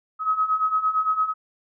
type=beating tone pair; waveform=sine; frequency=1269 / 1277.8 Hz; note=D#6 / D#6; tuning=+34 / +46 cents; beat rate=8.8 Hz; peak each=-25 / -21 dBFS; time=0.19-1.34 s; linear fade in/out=50 ms; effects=none